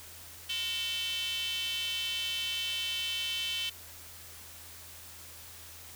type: tone with high-pass filter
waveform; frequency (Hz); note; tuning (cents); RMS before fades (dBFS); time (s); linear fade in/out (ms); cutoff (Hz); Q
square; 204.8; G#3; -24; -34; 0.49-3.7; 10; 3000; 7.5
effects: added 84 Hz sine -56 dBFS peak until 5.95 s + white hiss -49 dBFS RMS until 5.95 s

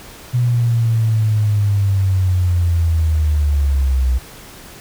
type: linear sweep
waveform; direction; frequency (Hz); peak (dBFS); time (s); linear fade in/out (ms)
sine; down; 123.3 to 61.74; -12; 0.33-4.19; 20
effects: pink hiss -38 dBFS RMS until 4.8 s

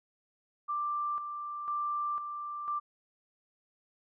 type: tone with tremolo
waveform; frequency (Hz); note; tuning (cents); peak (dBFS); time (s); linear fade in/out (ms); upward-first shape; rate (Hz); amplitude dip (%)
sine; 1180; D6; +8; -30; 0.68-2.8; 20; square; 1; 50
effects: none

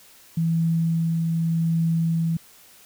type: tone with tremolo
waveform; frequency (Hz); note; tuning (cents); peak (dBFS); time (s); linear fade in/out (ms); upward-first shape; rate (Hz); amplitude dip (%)
sine; 164.81; E3; 0; -18; 0.37-2.37; 5; triangle; 0.85; 25
effects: white hiss -51 dBFS RMS until 2.85 s

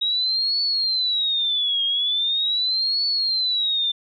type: tone with vibrato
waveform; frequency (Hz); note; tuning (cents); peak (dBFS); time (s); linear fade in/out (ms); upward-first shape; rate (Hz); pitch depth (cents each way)
sine; 3800; A#7; +33; -19; 0.01-3.92; 10; triangle; 0.41; 280
effects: none

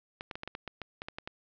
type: clicks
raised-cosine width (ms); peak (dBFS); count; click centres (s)
0.3; -22; 12; 0.209 / 0.312 / 0.355 / 0.434 / 0.476 / 0.551 / 0.677 / 0.817 / 1.019 / 1.085 / 1.185 / 1.275
effects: low-pass 5000 Hz 12 dB/octave

